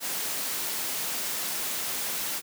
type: noise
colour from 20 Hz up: white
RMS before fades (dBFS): -31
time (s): 0-2.42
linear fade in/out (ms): 50
effects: high-pass 150 Hz 12 dB/octave